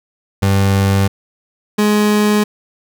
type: tone pair in turn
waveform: 30% pulse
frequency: 98 / 209.6 Hz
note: G2 / G#3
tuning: 0 / +16 cents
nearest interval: octave + minor second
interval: 1316 cents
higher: second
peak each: -8 dBFS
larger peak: neither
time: 0.42-1.08 / 1.78-2.44 s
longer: neither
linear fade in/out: 10 ms
effects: none